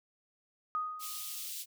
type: tone with exponential decay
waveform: sine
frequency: 1244.5 Hz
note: D#6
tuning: in tune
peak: -29 dBFS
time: 0.75-1.49 s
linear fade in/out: 0 ms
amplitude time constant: 160 ms
type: high-pass noise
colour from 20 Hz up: white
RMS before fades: -41 dBFS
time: 0.99-1.66 s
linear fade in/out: 50 ms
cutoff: 2800 Hz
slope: 24 dB/octave
effects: none